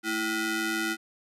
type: ring-modulated tone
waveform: sawtooth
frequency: 553 Hz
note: C#5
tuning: 4 cents flat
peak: -20 dBFS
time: 0.03-0.97 s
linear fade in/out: 50 ms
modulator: 883 Hz
effects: resampled to 32000 Hz